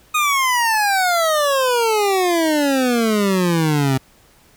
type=exponential sweep; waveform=25% pulse; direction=down; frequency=1249 to 130 Hz; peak=-11 dBFS; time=0.14-3.98 s; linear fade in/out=10 ms; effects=pink hiss -52 dBFS RMS until 4.56 s